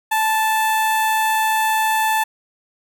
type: tone with notch filter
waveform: sawtooth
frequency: 877 Hz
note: A5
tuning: 6 cents flat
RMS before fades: -18 dBFS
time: 0.11-2.24 s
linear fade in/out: 10 ms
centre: 5000 Hz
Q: 1.4
effects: none